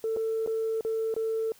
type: tone with dropouts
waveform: sine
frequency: 445.9 Hz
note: A4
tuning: 23 cents sharp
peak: -25 dBFS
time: 0.04-1.52 s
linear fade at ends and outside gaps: 1 ms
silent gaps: 0.164-0.17 / 0.463-0.474 / 0.809-0.849 / 1.141-1.164 s
effects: tanh soft clip ceiling -22 dBFS + white hiss -57 dBFS RMS until 1.59 s